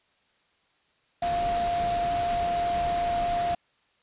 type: tone in noise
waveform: sine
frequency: 697 Hz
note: F5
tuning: 4 cents flat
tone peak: -24 dBFS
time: 1.22-3.55 s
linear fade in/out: 5 ms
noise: pink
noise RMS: -35 dBFS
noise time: 1.22-3.55 s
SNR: +8 dB
effects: white hiss -67 dBFS RMS until 4.02 s + resampled to 8000 Hz